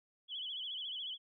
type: tone with vibrato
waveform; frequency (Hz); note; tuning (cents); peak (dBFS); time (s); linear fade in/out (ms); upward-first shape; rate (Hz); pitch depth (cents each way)
sine; 3182; G7; +25; -39; 0.28-1.18; 50; sine; 14; 120
effects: none

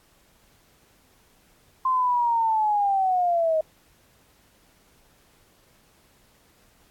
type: linear sweep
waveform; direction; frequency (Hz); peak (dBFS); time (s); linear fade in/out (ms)
sine; down; 1046.5 to 622.3; -19; 1.85-3.61; 5
effects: pink hiss -60 dBFS RMS until 6.9 s + AAC 64 kbps

